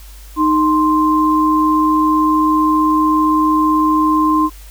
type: tone pair together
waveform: sine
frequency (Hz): 309.5 / 1047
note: D#4 / C6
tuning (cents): -9 / +1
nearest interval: octave + major sixth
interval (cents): 2110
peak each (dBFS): -13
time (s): 0.36-4.5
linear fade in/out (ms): 50
effects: added 50 Hz sine -34 dBFS peak until 4.7 s + white hiss -43 dBFS RMS until 4.7 s